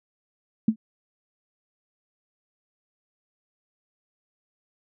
sine tone with exponential decay, 220 Hz, A3, in tune, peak -12 dBFS, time 0.68-0.76 s, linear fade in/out 5 ms, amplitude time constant 17 ms, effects none

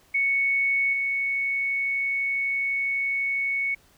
sine tone with level steps, 2217 Hz, C#7, in tune, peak -20 / -23 dBFS, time 0.14-3.75 s, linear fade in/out 10 ms, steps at 0.93 s, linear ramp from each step 2 ms, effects pink hiss -59 dBFS RMS until 3.97 s

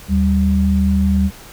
sine tone pair together, 77 / 194.4 Hz, D#2 / G3, -17 / -14 cents, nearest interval octave + major third, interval 1603 cents, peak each -15 / -14 dBFS, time 0.08-1.31 s, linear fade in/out 50 ms, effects pink hiss -39 dBFS RMS until 1.52 s

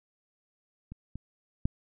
clicks, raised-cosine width 5 ms, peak -29 / -26 / -14 dBFS, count 3, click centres 0.92 / 1.156 / 1.655 s, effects none

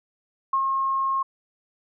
sine tone with ADSR envelope, 1077 Hz, C6, 50 cents sharp, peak -18 dBFS, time 0.53-1.23 s, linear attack 5 ms, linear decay 74 ms, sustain -3 dB, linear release 9 ms, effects none

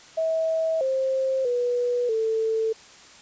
sine tone with pitch steps, 646 / 529 / 487.7 / 444.5 Hz, E5 / C5 / B4 / A4, -35 / +19 / -22 / +18 cents, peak -21 dBFS, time 0.17-2.73 s, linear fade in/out 10 ms, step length 640 ms, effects white hiss -48 dBFS RMS until 3.21 s + resampled to 16000 Hz

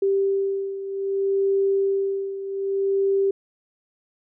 sine beating tone pair, 392 / 392.63 Hz, G4 / G4, 0 / +3 cents, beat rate 0.63 Hz, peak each -21 / -26 dBFS, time 0.02-3.31 s, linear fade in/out 5 ms, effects none

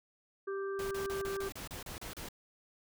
harmonic tone, 392 Hz, G4, in tune, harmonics 1 / 3 / 4, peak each -35 / -45 / -47 dBFS, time 0.47-1.49 s, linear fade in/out 10 ms
pink noise bursts, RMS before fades -44 dBFS, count 10, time 0.79-2.287 s, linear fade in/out 2 ms, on 120 ms, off 33 ms
effects none

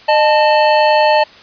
square tone pair together, 609.7 / 879 Hz, D#5 / A5, -35 / -2 cents, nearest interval tritone, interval 633 cents, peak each -12 dBFS, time 0.08-1.24 s, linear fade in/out 10 ms, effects white hiss -40 dBFS RMS until 1.42 s + resampled to 11025 Hz

